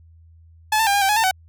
sawtooth tone with pitch steps, 860 / 891 / 800 / 809 / 777 / 840 / 897 / 753 Hz, A5 / A5 / G5 / G#5 / G5 / G#5 / A5 / F#5, -40 / +22 / +35 / -46 / -16 / +19 / +33 / +30 cents, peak -12 dBFS, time 0.72-1.312 s, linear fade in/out 5 ms, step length 74 ms, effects added 82 Hz sine -46 dBFS peak until 1.48 s

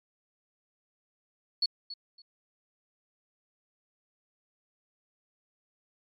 sine tone with echo, 4395 Hz, C#8, 16 cents flat, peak -23 dBFS, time 1.62-1.66 s, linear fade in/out 5 ms, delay 280 ms, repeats 2, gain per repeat -14 dB, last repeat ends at 2.22 s, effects MP3 48 kbps

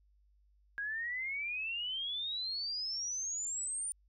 sine exponential sweep, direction up, 1622 to 9280 Hz, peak -35 dBFS, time 0.78-3.92 s, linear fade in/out 0 ms, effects added 50 Hz sine -65 dBFS peak until 4.08 s

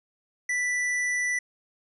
triangle tone with hard clipping, 1975.5 Hz, B6, in tune, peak -26 dBFS, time 0.49-1.39 s, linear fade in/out 5 ms, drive 16 dB, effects resampled to 24000 Hz

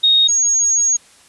sine tone pair in turn, 3729 / 6602 Hz, A#7 / G#8, 0 / -11 cents, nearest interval minor seventh, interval 989 cents, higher second, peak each -9 / -12 dBFS, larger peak first, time 0.03-0.28 / 0.28-0.97 s, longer second, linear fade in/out 10 ms, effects white hiss -48 dBFS RMS until 1.28 s + resampled to 24000 Hz

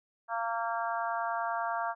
harmonic tone, 230 Hz, A#3, 23 cents flat, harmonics 3 / 4 / 5 / 6 / 7, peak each -34 / -35 / -37 / -38 / -41 dBFS, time 0.28-1.95 s, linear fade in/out 50 ms, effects none

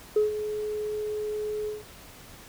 sine tone with ADSR envelope, 424.2 Hz, G#4, 37 cents sharp, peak -16 dBFS, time 0.16-1.84 s, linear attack 5 ms, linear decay 140 ms, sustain -12 dB, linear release 170 ms, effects tanh soft clip ceiling -15 dBFS + pink hiss -48 dBFS RMS until 2.48 s

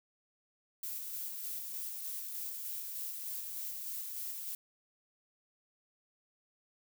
violet noise with tremolo, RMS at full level -40 dBFS, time 0.83-4.55 s, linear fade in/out 2 ms, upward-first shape square, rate 3.3 Hz, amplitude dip 25%, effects none

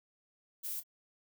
violet noise with echo, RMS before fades -39 dBFS, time 0.63-0.81 s, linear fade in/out 20 ms, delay 26 ms, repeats 1, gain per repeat -12 dB, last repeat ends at 0.836 s, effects none

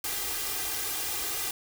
white noise with comb filter, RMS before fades -32 dBFS, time 0.04-1.51 s, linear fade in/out 2 ms, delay 2.5 ms, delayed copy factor +0.95, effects none

